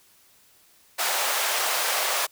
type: high-pass noise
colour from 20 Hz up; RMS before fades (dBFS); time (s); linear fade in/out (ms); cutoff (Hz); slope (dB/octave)
pink; -25; 0.98-2.27; 20; 590; 24
effects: white hiss -58 dBFS RMS until 2.31 s